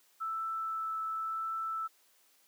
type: tone with vibrato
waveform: sine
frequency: 1318.5 Hz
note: E6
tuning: in tune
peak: -33 dBFS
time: 0.2-1.88 s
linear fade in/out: 20 ms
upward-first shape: triangle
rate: 0.92 Hz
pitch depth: 9 cents each way
effects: white hiss -67 dBFS RMS until 2.47 s + high-pass 300 Hz 12 dB/octave